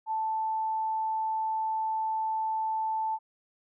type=tone; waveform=sine; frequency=880 Hz; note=A5; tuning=in tune; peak=-27 dBFS; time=0.06-3.19 s; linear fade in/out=50 ms; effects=none